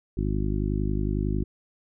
harmonic tone, 51 Hz, G#1, 31 cents flat, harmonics 1 / 2 / 3 / 4 / 5 / 6 / 7, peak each -27 / -30 / -32 / -33 / -34 / -35 / -35 dBFS, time 0.17-1.44 s, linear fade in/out 5 ms, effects none

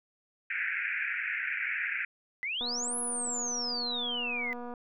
pink band-pass noise, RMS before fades -33 dBFS, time 0.5-2.05 s, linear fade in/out 5 ms, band 1500 to 2500 Hz, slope 96 dB/octave
sine exponential two-way sweep, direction up then down, 1973 to 10880 to 2003 Hz, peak -31 dBFS, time 2.43-4.53 s, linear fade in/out 0 ms, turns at 2.98 s
click train, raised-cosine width 1 ms, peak -29 dBFS, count 516, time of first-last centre 2.61-4.738 s, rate 242 Hz
effects none

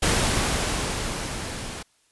pink noise with level ramp, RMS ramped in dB -20 to -35 dBFS, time 0.02-1.83 s, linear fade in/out 10 ms, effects white hiss -64 dBFS RMS until 2.11 s + resampled to 24000 Hz

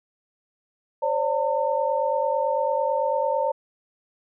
sine tone cluster, 530 / 579 / 906 Hz, C5 / D5 / A#5, +22 / -25 / -50 cents, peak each -25 dBFS, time 1.02-3.52 s, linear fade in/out 10 ms, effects none

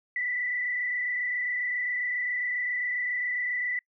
sine tone with frequency modulation, 1975.5 Hz, B6, in tune, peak -27 dBFS, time 0.16-3.79 s, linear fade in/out 2 ms, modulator 27.4 Hz, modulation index 1.4, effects noise-tail reverb RT60 0.1 s tail -26 dB re dry

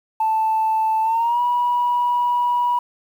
sine tone with pitch glide, 880 to 970.8 Hz, A5 to B5, 0 to -30 cents, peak -15 dBFS, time 0.2-2.79 s, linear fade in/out 5 ms, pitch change +170 cents, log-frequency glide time 1.02-1.41 s, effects tanh soft clip ceiling -12 dBFS + 8-bit

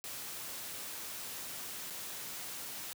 white noise with dropouts, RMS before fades -43 dBFS, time 0.04-2.93 s, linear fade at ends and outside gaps 0 ms, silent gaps 1.901-1.906 s, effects high-pass 80 Hz 12 dB/octave

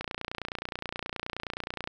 click train, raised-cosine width 0.3 ms, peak -17 dBFS, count 56, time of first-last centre 0.01-1.874 s, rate 29.5 Hz, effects none

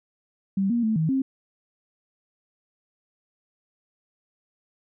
sine tone with pitch steps, 194.5 / 236.6 / 219.6 / 159 / 266.6 Hz, G3 / A#3 / A3 / D#3 / C4, -13 / +26 / -3 / +38 / +33 cents, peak -20 dBFS, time 0.57-1.22 s, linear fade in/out 5 ms, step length 130 ms, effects none

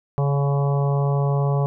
harmonic tone with a mistuned harmonic, 140.7 Hz, C#3, 26 cents sharp, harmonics 1 / 3 / 4 / 5 / 6 / 7 / 8, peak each -18 / -28 / -30 / -32 / -34 / -35 / -36 dBFS, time 0.18-1.66 s, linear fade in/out 0 ms, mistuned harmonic 7, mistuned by +22 cents, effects none

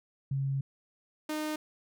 sine / sawtooth tone pair in turn, 136.6 / 306.7 Hz, C#3 / D#4, -25 / -25 cents, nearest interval octave + major second, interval 1400 cents, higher second, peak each -28 dBFS, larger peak neither, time 0.31-0.61 / 1.29-1.56 s, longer first, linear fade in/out 5 ms, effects none

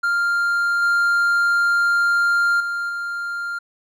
triangle tone with level steps, 1396.9 Hz, F6, in tune, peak -15 / -13 / -20 / -22 dBFS, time 0.03-3.59 s, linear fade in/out 10 ms, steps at 0.82 / 2.6 / 2.89 s, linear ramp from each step 5 ms, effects none

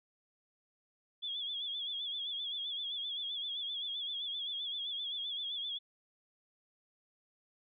sine tone with vibrato, 3385 Hz, G#7, 32 cents sharp, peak -36 dBFS, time 1.22-5.79 s, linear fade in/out 20 ms, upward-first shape sine, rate 7.7 Hz, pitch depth 74 cents each way, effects none

